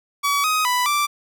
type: tone with pitch steps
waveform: sawtooth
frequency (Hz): 1138 / 1256 / 991 / 1172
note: C#6 / D#6 / B5 / D6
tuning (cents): +45 / +16 / +6 / -4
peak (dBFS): -14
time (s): 0.23-1.07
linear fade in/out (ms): 20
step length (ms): 210
effects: none